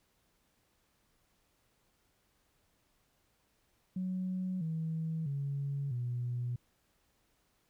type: tone with pitch steps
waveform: sine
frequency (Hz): 185 / 161.05 / 140.2 / 122.05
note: F#3 / E3 / C#3 / B2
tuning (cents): 0 / -40 / +20 / -20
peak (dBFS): -32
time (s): 3.96-6.56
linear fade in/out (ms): 5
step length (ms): 650
effects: tanh soft clip ceiling -28 dBFS + pink hiss -74 dBFS RMS until 7.69 s